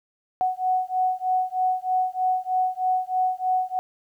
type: beating tone pair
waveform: sine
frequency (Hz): 740 / 743.2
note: F#5 / F#5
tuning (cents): 0 / +7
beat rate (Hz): 3.2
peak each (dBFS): -24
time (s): 0.41-3.79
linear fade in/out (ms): 0
effects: 10-bit